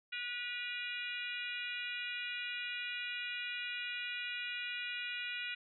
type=harmonic tone with a mistuned harmonic; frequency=487.1 Hz; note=B4; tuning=24 cents flat; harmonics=3 / 4 / 5 / 6 / 7 / 8; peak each=-44 / -46 / -42 / -44 / -51 / -51 dBFS; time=0.12-5.55 s; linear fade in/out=10 ms; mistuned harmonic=6; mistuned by=-44 cents; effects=none